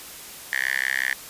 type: tone with high-pass filter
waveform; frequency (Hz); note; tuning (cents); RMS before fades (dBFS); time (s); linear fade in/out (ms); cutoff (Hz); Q
5% pulse; 65.41; C2; 0; -25; 0.53-1.13; 0; 1800; 8.5
effects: white hiss -40 dBFS RMS until 1.29 s + resampled to 32000 Hz